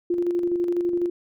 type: tone with tremolo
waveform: sine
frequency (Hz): 349.2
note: F4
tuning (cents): 0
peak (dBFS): -19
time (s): 0.1-1.1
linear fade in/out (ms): 5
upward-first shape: square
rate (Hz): 12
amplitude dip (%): 40
effects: none